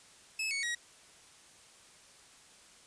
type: tone with pitch steps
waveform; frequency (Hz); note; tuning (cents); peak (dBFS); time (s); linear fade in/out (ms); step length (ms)
sawtooth; 2597 / 2222 / 1901.1; E7 / C#7 / A#6; -26 / +4 / +34; -29; 0.39-0.75; 5; 120
effects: white hiss -58 dBFS RMS until 2.86 s + resampled to 22050 Hz